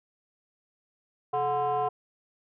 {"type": "tone with frequency modulation", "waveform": "sine", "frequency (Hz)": 732, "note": "F#5", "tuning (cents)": -19, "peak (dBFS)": -23, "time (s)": [1.33, 1.89], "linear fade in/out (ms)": 10, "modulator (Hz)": 301, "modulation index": 1, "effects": ["tanh soft clip ceiling -21 dBFS"]}